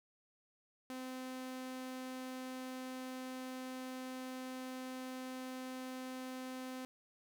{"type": "tone", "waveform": "sawtooth", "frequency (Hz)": 257.5, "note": "C4", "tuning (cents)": -28, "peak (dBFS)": -39, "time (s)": [0.9, 6.85], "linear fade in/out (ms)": 0, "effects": []}